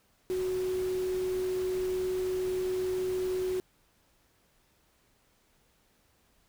sine tone in noise, 370 Hz, F#4, in tune, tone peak -28 dBFS, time 0.3-3.6 s, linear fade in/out 0 ms, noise pink, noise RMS -45 dBFS, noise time 0.3-3.6 s, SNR +14 dB, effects pink hiss -68 dBFS RMS until 6.48 s

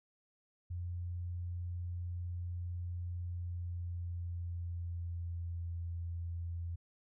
sine tone with pitch glide, 87.8 to 85.2 Hz, F2 to F2, +10 to -42 cents, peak -37 dBFS, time 0.7-6.76 s, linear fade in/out 10 ms, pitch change -52 cents, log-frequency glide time 3.22-5.71 s, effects none

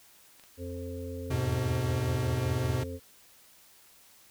clicks, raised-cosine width 0.2 ms, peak -37 dBFS, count 2, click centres 0.397 / 0.438 s
harmonic tone, 87.5 Hz, F2, 4 cents sharp, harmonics 1 / 3 / 5 / 6, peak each -38 / -41 / -42 / -43 dBFS, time 0.57-3 s, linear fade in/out 50 ms
square chord, E major, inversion none, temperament equal with one note detuned, 82.41 / 103.83 / 125.92 Hz, E2 / G#2 / B2, 0 / 0 / +34 cents, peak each -36 / -35 / -30 dBFS, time 1.3-2.84 s, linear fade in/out 10 ms
effects white hiss -58 dBFS RMS until 4.3 s

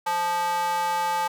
square tone with high-pass filter, 174.61 Hz, F3, in tune, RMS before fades -25 dBFS, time 0.06-1.28 s, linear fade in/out 10 ms, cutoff 890 Hz, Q 4, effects none

